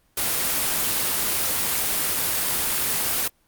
white noise, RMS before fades -23 dBFS, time 0.17-3.28 s, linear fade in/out 5 ms, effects pink hiss -64 dBFS RMS until 3.47 s + Opus 24 kbps

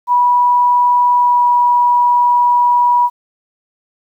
sine tone with pitch glide, 977 to 970.8 Hz, B5 to B5, -19 to -30 cents, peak -8 dBFS, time 0.07-3.1 s, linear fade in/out 50 ms, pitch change -11 cents, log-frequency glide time 1.16-1.47 s, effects 8-bit

